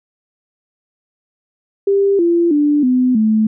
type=tone with pitch steps; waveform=sine; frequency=396.8 / 341.5 / 293.8 / 252.9 / 217.6 Hz; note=G4 / F4 / D4 / B3 / A3; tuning=+21 / -39 / +1 / +41 / -19 cents; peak=-10 dBFS; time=1.87-3.47 s; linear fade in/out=5 ms; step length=320 ms; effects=none